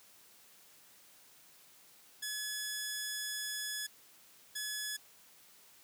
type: tone bursts at uneven times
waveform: 10% pulse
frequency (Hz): 1700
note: G#6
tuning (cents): +40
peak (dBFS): -28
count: 2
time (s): 2.22-3.87 / 4.55-4.97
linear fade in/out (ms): 10
effects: white hiss -61 dBFS RMS until 5.83 s + high-pass 100 Hz 12 dB/octave